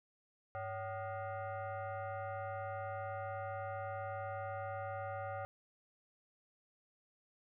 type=tone with frequency modulation; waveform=sine; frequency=100.6 Hz; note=G2; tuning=45 cents sharp; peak=-39 dBFS; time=0.55-5.45 s; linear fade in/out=0 ms; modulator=663 Hz; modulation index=1.7; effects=none